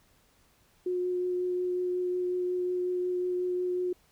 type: tone with vibrato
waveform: sine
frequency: 361 Hz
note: F#4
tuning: 43 cents flat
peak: -27 dBFS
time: 0.86-3.93 s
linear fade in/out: 5 ms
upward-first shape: triangle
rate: 5.5 Hz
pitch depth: 11 cents each way
effects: pink hiss -65 dBFS RMS until 4.11 s